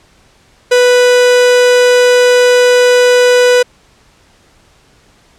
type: tone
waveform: 45% pulse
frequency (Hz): 493.9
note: B4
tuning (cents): 0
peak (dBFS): -5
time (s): 0.71-3.63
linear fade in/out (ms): 10
effects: pink hiss -48 dBFS RMS until 5.38 s + low-pass 8000 Hz 12 dB/octave